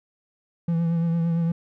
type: tone with vibrato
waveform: triangle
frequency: 167.4 Hz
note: E3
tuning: 27 cents sharp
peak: -18 dBFS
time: 0.68-1.52 s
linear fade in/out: 5 ms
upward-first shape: triangle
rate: 8.8 Hz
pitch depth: 35 cents each way
effects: none